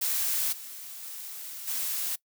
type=noise with level steps; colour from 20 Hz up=blue; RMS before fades=-28 / -42 / -40 / -31 dBFS; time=0.01-2.16 s; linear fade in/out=10 ms; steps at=0.52 / 1.02 / 1.67 s; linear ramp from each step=10 ms; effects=noise-tail reverb RT60 0.1 s tail -22 dB re dry